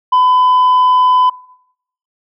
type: tone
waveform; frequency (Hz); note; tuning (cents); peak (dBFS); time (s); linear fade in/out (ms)
sine; 1006; B5; +32; -4; 0.12-1.3; 10
effects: noise-tail reverb RT60 0.8 s tail -25 dB re dry + tanh soft clip ceiling -6 dBFS

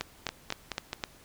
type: two click trains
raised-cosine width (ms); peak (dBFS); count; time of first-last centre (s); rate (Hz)
0.2; -15 / -13; 4 / 5; 0.29-0.931 / 0.01-1.038; 4.68 / 3.89
effects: pink hiss -56 dBFS RMS until 1.24 s

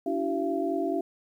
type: tone cluster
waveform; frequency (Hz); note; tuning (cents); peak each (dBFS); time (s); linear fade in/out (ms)
sine; 286.4 / 330.5 / 380.4 / 679; D4 / E4 / F#4 / F5; -43 / +5 / +48 / -49; -31; 0.06-1.01; 5
effects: 10-bit

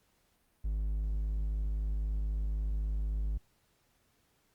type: tone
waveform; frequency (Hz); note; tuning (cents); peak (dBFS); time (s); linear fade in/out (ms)
triangle; 51.91; G#1; 0; -28; 0.64-3.38; 10
effects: pink hiss -72 dBFS RMS until 4.54 s + Opus 48 kbps

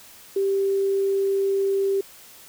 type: tone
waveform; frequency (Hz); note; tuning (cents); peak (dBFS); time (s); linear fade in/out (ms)
sine; 392; G4; 0; -19; 0.36-2.01; 5
effects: white hiss -47 dBFS RMS until 2.48 s

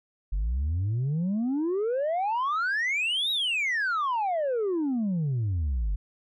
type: exponential two-way sweep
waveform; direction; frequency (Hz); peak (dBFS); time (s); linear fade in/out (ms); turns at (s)
sine; up then down; 45.26 to 3886 to 45.26; -22; 0.32-5.96; 10; 3.31
effects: tanh soft clip ceiling -23 dBFS

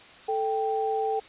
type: tone pair together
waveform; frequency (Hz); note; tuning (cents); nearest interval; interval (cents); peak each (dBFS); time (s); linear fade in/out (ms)
sine; 440 / 784; A4 / G5; 0 / 0; minor seventh; 1000; -27; 0.28-1.2; 10
effects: white hiss -49 dBFS RMS until 1.28 s + resampled to 8000 Hz

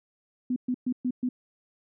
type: tone bursts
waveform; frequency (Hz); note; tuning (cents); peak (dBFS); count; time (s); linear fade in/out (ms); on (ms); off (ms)
sine; 250.4; B3; +24; -24; 5; 0.5-1.29; 5; 62; 120
effects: none

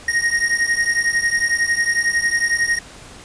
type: beating tone pair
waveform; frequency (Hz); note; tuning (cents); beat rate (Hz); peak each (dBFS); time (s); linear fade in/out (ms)
square; 1864.7 / 1875.7; A#6 / A#6; 0 / +10; 11; -19 / -21; 0.08-2.79; 5
effects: pink hiss -40 dBFS RMS until 3.24 s + resampled to 22050 Hz

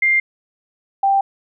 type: tone pair in turn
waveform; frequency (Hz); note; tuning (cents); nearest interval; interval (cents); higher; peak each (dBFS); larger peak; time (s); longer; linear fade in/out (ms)
sine; 2100 / 786.6; C7 / G5; +6 / +6; octave + perfect fourth; 1700; first; -12; neither; 0.02-0.2 / 1.03-1.21; neither; 5
effects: none

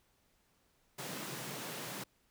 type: high-pass noise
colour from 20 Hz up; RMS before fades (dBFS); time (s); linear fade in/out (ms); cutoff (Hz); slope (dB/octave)
pink; -43; 0.98-2.04; 10; 120; 96
effects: pink hiss -73 dBFS RMS until 2.3 s

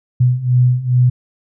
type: beating tone pair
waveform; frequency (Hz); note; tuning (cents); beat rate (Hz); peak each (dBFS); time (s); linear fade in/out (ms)
sine; 123.47 / 125.87; B2 / B2; 0 / +33; 2.4; -15 / -12; 0.2-1.1; 10
effects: none

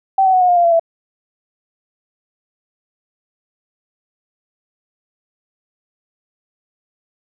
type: tone with pitch steps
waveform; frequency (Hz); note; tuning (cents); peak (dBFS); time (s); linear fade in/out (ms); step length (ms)
sine; 772 / 755.7 / 739.7 / 724.1 / 708.7 / 693.8 / 679.1 / 664.7; G5 / F#5 / F#5 / F#5 / F5 / F5 / F5 / E5; -27 / +36 / -1 / -38 / +25 / -12 / -49 / +14; -9; 0.18-0.796; 5; 77
effects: none

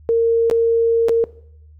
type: tone with dropouts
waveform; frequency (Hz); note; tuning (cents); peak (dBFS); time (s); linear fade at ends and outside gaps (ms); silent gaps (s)
sine; 460; A#4; -23; -12; 0.09-1.24; 0; 0.499-0.512 / 1.085-1.093
effects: noise-tail reverb RT60 0.7 s tail -19 dB re dry + added 76 Hz sine -42 dBFS peak until 1.79 s

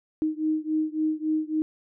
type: beating tone pair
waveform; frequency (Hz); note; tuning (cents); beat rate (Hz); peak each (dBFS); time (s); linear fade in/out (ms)
sine; 310 / 313.6; D#4 / D#4; -6 / +14; 3.6; -26 / -27; 0.22-1.62; 0
effects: none

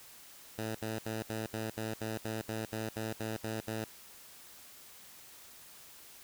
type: tone bursts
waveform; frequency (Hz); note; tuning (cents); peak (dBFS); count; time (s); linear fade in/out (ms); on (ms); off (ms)
10% pulse; 110.3; A2; +5; -27; 14; 0.58-3.844; 5; 170; 68
effects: white hiss -54 dBFS RMS until 6.23 s

